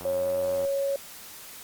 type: click train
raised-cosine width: 1 ms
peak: -26 dBFS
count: 58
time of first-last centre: 0.01-0.65 s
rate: 89.1 Hz
type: tone with pitch glide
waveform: sine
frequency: 549 to 554.4 Hz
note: C#5 to C#5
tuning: -17 to 0 cents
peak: -24 dBFS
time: 0.05-0.96 s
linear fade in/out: 2 ms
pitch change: +17 cents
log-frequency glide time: 0.17-0.36 s
effects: white hiss -44 dBFS RMS until 1.63 s + Opus 48 kbps